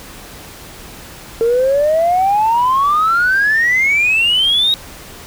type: exponential sweep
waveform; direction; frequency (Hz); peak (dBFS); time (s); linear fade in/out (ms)
sine; up; 450.8 to 3812; -9; 1.41-4.74; 0
effects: tanh soft clip ceiling -7 dBFS + pink hiss -35 dBFS RMS until 5.26 s